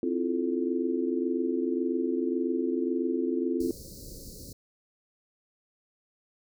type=chord; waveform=sine; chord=F major seventh; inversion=second; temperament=just; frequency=261.9 / 327.4 / 349.2 / 436.5 Hz; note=C4 / E4 / F4 / A4; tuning=+2 / -12 / 0 / -14 cents; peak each=-30 / -32 / -30 / -34 dBFS; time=0.03-3.71 s; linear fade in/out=2 ms
type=band-stop noise; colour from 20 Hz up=pink; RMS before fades=-44 dBFS; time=3.6-4.53 s; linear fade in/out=5 ms; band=560 to 4200 Hz; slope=96 dB/octave
effects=none